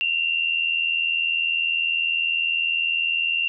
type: tone pair together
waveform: sine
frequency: 2720 / 2800 Hz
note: F7 / F7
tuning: -46 / +4 cents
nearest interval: minor second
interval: 50 cents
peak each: -23 dBFS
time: 0.01-3.48 s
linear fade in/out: 0 ms
effects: none